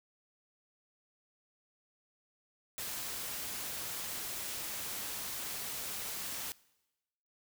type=noise; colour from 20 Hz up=white; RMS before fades=-40 dBFS; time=2.78-6.52 s; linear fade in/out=0 ms; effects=noise-tail reverb RT60 1.0 s tail -22 dB re dry